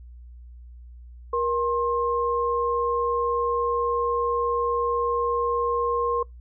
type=tone pair together; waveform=sine; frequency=474 / 1064.1 Hz; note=A#4 / C6; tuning=+29 / +29 cents; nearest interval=octave + major second; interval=1400 cents; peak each=-24 dBFS; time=1.33-6.23 s; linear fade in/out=5 ms; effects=noise-tail reverb RT60 0.2 s tail -26 dB re dry + added 60 Hz sine -41 dBFS peak until 6.4 s